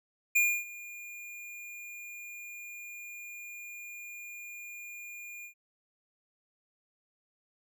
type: tone with ADSR envelope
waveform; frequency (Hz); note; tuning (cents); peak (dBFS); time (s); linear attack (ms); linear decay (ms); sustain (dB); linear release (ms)
square; 2420; D#7; -49; -22; 0.35-5.54; 12; 280; -21; 95
effects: none